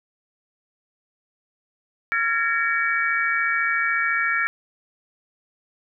sine tone cluster, 1374 / 1671 / 1825 / 2274 Hz, F6 / G#6 / A#6 / C#7, -29 / +10 / -37 / +44 cents, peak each -25 dBFS, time 2.12-4.47 s, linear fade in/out 0 ms, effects none

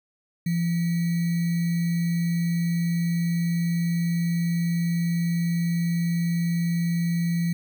sine tone with sample-and-hold, 170 Hz, F3, 46 cents flat, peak -21 dBFS, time 0.46-7.53 s, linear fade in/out 5 ms, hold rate 2100 Hz, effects none

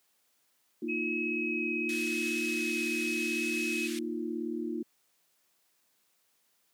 sine chord, Bb suspended fourth, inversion none, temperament equal, 233.1 / 311.1 / 349.2 Hz, Bb3 / Eb4 / F4, 0 / 0 / 0 cents, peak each -36 dBFS, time 0.82-4.83 s, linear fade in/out 5 ms
sine tone with vibrato, 2553 Hz, D#7, 44 cents sharp, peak -32 dBFS, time 0.88-3.88 s, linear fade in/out 20 ms, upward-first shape triangle, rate 0.87 Hz, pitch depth 8 cents each way
pink band-pass noise, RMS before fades -42 dBFS, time 1.89-3.99 s, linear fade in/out 2 ms, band 2000 to 11000 Hz, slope 24 dB/octave
effects white hiss -72 dBFS RMS until 6.73 s + high-pass 150 Hz 12 dB/octave

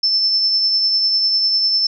sine tone with tremolo, 5300 Hz, E8, 9 cents sharp, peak -12 dBFS, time 0.03-1.87 s, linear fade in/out 5 ms, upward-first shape sine, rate 10 Hz, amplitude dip 30%, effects none

